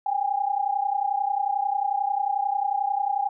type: tone pair together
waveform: sine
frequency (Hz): 789.8 / 821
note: G5 / G#5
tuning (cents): +13 / -20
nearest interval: minor second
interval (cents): 67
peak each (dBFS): -25 / -25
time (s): 0.06-3.29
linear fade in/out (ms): 5
effects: none